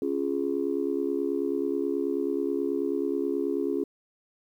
sine chord, Db major, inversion none, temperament just, 277.2 / 346.5 / 415.8 Hz, Db4 / F4 / Ab4, 0 / -14 / +2 cents, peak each -29 dBFS, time 0.02-3.84 s, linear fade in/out 2 ms, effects tanh soft clip ceiling -16 dBFS + 10-bit

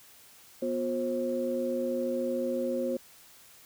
sine tone cluster, 244.9 / 358.7 / 533 Hz, B3 / F4 / C5, -14 / +46 / +32 cents, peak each -32 / -34 / -30 dBFS, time 0.62-2.97 s, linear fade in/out 5 ms, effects tanh soft clip ceiling -18 dBFS + white hiss -55 dBFS RMS until 3.65 s

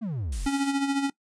triangle exponential sweep, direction down, 241.4 to 34.65 Hz, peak -26 dBFS, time 0.01-0.48 s, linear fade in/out 20 ms
blue noise, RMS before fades -38 dBFS, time 0.32-0.72 s, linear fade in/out 5 ms
square tone with tremolo, 277.2 Hz, C#4, in tune, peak -22 dBFS, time 0.46-1.1 s, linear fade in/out 5 ms, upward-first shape sine, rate 14 Hz, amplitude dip 55%
effects noise-tail reverb RT60 0.1 s tail -21 dB re dry + resampled to 22050 Hz

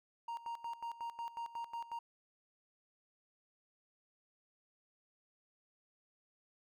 triangle tone with tremolo, 932.3 Hz, A#5, in tune, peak -37 dBFS, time 0.28-1.99 s, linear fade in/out 5 ms, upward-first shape square, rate 5.5 Hz, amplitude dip 80%, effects none

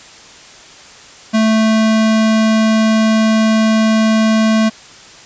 square tone, 220 Hz, A3, in tune, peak -10 dBFS, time 1.33-4.7 s, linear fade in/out 20 ms, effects white hiss -38 dBFS RMS until 5.25 s + resampled to 16000 Hz

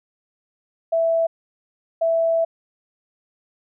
sine tone bursts at uneven times, 660 Hz, E5, 2 cents sharp, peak -16 dBFS, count 2, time 0.92-1.27 / 2.01-2.45 s, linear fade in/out 10 ms, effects none

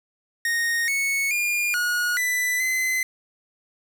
45% pulse tone with pitch steps, 1858 / 2209 / 2416 / 1447 / 1990 / 2041 Hz, A#6 / C#7 / D7 / F#6 / B6 / C7, -6 / -7 / +48 / -39 / +13 / -44 cents, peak -21 dBFS, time 0.45-3.03 s, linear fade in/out 2 ms, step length 430 ms, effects 8-bit

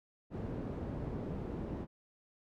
white low-pass noise, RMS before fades -40 dBFS, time 0.3-1.87 s, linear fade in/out 50 ms, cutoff 320 Hz, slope 12 dB/octave, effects none

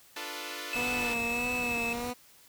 5% pulse chord, B half-diminished seventh, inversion first, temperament equal, 293.7 / 349.2 / 440 / 493.9 Hz, D4 / F4 / A4 / B4, 0 / 0 / 0 / 0 cents, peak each -31 dBFS, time 0.16-1.14 s, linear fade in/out 5 ms
triangle tone, 2609 Hz, E7, 18 cents flat, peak -29 dBFS, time 0.73-1.93 s, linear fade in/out 2 ms
pink noise, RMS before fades -43 dBFS, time 0.74-2.11 s, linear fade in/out 5 ms
15% pulse tone with vibrato, 240 Hz, B3, 49 cents flat, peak -27 dBFS, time 0.75-2.14 s, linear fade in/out 20 ms, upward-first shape sine, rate 1.6 Hz, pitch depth 50 cents each way
effects white hiss -58 dBFS RMS until 2.48 s

